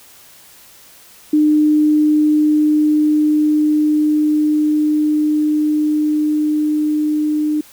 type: tone with level ramp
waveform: sine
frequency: 302.8 Hz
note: D#4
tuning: 47 cents flat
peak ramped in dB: -9 to -14 dBFS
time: 1.33-7.61 s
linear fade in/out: 5 ms
effects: white hiss -44 dBFS RMS until 7.72 s